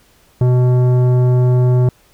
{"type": "tone with tanh clipping", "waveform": "triangle", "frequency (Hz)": 125, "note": "B2", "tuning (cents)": 21, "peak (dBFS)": -11, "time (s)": [0.41, 1.89], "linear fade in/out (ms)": 2, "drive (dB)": 17, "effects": ["pink hiss -52 dBFS RMS until 2.13 s"]}